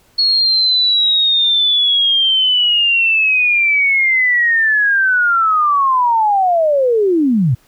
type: linear sweep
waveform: sine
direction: down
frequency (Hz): 4344 to 110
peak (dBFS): -10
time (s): 0.18-7.55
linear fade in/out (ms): 10
effects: pink hiss -53 dBFS RMS until 7.67 s